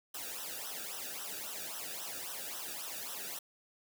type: noise with flanger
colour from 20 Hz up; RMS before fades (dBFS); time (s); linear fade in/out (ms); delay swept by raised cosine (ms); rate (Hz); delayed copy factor
white; -42; 0.14-3.39; 5; 0.43 to 0.98; 3.7; -0.85
effects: none